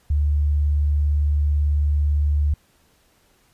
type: tone with vibrato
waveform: sine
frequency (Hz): 73.42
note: D2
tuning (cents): 0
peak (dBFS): -16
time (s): 0.1-2.54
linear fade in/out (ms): 5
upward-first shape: triangle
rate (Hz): 18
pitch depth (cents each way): 13
effects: pink hiss -60 dBFS RMS until 3.53 s + resampled to 32000 Hz